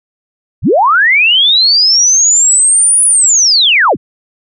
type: linear two-way sweep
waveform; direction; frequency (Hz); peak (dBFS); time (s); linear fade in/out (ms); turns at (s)
sine; up then down; 44.43 to 9956 to 44.43; -5; 0.62-3.97; 50; 3.05
effects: none